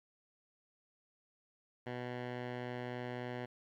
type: tone with low-pass filter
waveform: 10% pulse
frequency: 123.47 Hz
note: B2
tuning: in tune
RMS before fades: -42 dBFS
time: 1.86-3.46 s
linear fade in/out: 10 ms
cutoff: 2400 Hz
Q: 1.1
effects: 12-bit